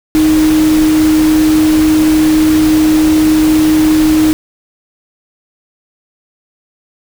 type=tone in noise; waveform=sine; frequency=311.1 Hz; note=D#4; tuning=in tune; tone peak=-6 dBFS; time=0.15-4.33 s; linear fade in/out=0 ms; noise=pink; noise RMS=-20 dBFS; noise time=0.15-4.33 s; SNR=+11 dB; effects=none